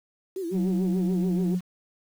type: tone with vibrato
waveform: sine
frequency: 357.4 Hz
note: F4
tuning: 40 cents sharp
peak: -28 dBFS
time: 0.36-1.55 s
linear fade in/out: 5 ms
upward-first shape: sine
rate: 6.9 Hz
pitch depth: 150 cents each way
type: tone with pitch glide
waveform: sine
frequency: 186.1 to 180.28 Hz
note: F#3 to F#3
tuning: +10 to -45 cents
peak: -21 dBFS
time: 0.51-1.61 s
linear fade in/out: 50 ms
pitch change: -55 cents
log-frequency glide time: 0.75-1.36 s
effects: tanh soft clip ceiling -18 dBFS + 8-bit